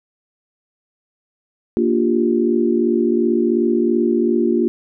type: chord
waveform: sine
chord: G minor seventh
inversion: first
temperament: equal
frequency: 233.1 / 293.7 / 349.2 / 392 Hz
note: Bb3 / D4 / F4 / G4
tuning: 0 / 0 / 0 / 0 cents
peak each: -18 / -23 / -17 / -22 dBFS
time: 1.77-4.68 s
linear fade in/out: 0 ms
effects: none